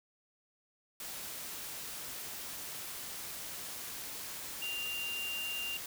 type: tone in noise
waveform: sine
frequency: 2789 Hz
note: F7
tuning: 3 cents flat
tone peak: -36 dBFS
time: 4.62-5.77 s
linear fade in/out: 2 ms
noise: white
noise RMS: -43 dBFS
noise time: 1-5.86 s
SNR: +4 dB
effects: none